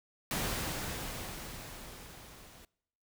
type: noise with level ramp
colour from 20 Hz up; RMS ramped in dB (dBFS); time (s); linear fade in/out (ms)
pink; -33 to -55; 0.31-2.65; 2
effects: noise-tail reverb RT60 0.8 s tail -25 dB re dry